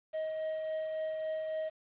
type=tone with tremolo; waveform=triangle; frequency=630 Hz; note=D#5; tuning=21 cents sharp; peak=-30 dBFS; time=0.13-1.7 s; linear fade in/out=20 ms; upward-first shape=triangle; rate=3.6 Hz; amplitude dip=30%; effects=resampled to 8000 Hz + 10-bit